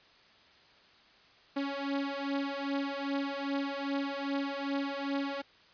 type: beating tone pair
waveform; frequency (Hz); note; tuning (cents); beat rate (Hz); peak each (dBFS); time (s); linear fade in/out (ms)
sawtooth; 277.2 / 279.7; C#4 / C#4; 0 / +16; 2.5; -31; 1.56-5.42; 10
effects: white hiss -60 dBFS RMS until 5.73 s + resampled to 11025 Hz